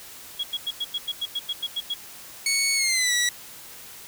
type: tone bursts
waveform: sine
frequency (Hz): 3322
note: G#7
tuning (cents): 0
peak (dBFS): -24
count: 12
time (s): 0.39-1.943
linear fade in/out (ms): 10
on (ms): 46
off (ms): 91
type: tone with pitch glide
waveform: 15% pulse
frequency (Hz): 2217 to 1941.2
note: C#7 to B6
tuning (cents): 0 to -30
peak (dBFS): -14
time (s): 2.46-3.29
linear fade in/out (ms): 2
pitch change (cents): -230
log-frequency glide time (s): 2.75-3.13
effects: white hiss -43 dBFS RMS until 4.07 s